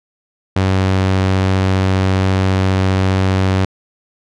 sawtooth tone, 94.8 Hz, F#2, 43 cents sharp, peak -8 dBFS, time 0.56-3.65 s, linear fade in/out 5 ms, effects low-pass 5000 Hz 12 dB/octave

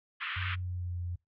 pink band-pass noise, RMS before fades -37 dBFS, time 0.2-0.56 s, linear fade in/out 20 ms, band 1200 to 3200 Hz, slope 48 dB/octave
sine tone with pitch glide, 91.4 to 87.88 Hz, F#2 to F2, -21 to +11 cents, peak -33 dBFS, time 0.36-1.16 s, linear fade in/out 10 ms, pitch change -68 cents, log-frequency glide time 0.47-1 s
effects noise-tail reverb RT60 0.2 s tail -26 dB re dry

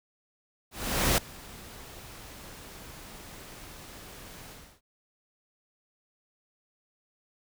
pink noise with ADSR envelope, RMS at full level -23 dBFS, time 0.71-4.81 s, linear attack 470 ms, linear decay 3 ms, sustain -23 dB, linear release 320 ms, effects none

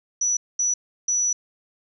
sine tone bursts at uneven times, 5910 Hz, F#8, 3 cents flat, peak -19 dBFS, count 3, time 0.21-0.37 / 0.59-0.74 / 1.08-1.33 s, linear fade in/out 5 ms, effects none

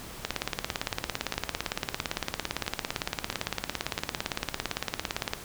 two click trains, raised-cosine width 0.2 ms, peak -16 / -10 dBFS, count 5 / 91, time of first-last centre 1.34-3.989 / 0.25-5.335 s, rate 1.51 / 17.7 Hz, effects pink hiss -43 dBFS RMS until 5.44 s

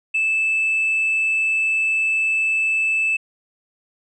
triangle tone with tanh clipping, 2628 Hz, E7, 6 cents flat, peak -17 dBFS, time 0.14-3.17 s, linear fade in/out 10 ms, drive 5 dB, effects resampled to 22050 Hz

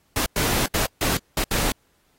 pink noise bursts at uneven times, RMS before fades -23 dBFS, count 6, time 0.16-0.26 / 0.36-0.66 / 0.74-0.86 / 1.01-1.17 / 1.37-1.44 / 1.51-1.72 s, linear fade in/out 2 ms, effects pink hiss -65 dBFS RMS until 2.18 s + AAC 48 kbps

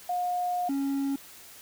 sine / triangle tone pair in turn, 716 / 276.1 Hz, F5 / C#4, +43 / -7 cents, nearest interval octave + major third, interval 1650 cents, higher first, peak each -26 / -24 dBFS, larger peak second, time 0.09-0.69 / 0.69-1.16 s, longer first, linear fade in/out 5 ms, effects white hiss -49 dBFS RMS until 1.61 s

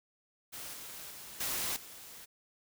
white noise with level steps, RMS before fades -44 / -46 / -48 / -35 / -50 dBFS, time 0.52-2.26 s, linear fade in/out 20 ms, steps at 0.73 / 1.1 / 1.4 / 1.76 s, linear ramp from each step 5 ms, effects none

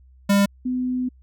square / sine tone pair in turn, 200.3 / 252.4 Hz, G3 / B3, +38 / +38 cents, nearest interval major third, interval 400 cents, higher second, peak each -15 / -21 dBFS, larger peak first, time 0.29-0.46 / 0.65-1.09 s, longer second, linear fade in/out 10 ms, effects added 64 Hz sine -48 dBFS peak until 1.22 s

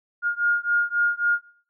sine beating tone pair, 1419 / 1422.7 Hz, F6 / F6, +27 / +32 cents, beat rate 3.7 Hz, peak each -23 / -23 dBFS, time 0.22-1.39 s, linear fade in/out 50 ms, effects noise-tail reverb RT60 0.5 s tail -19 dB re dry

